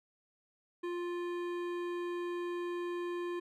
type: tone with hard clipping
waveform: sine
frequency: 350 Hz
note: F4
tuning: 4 cents sharp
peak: -37 dBFS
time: 0.83-3.4 s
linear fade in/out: 10 ms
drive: 14 dB
effects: none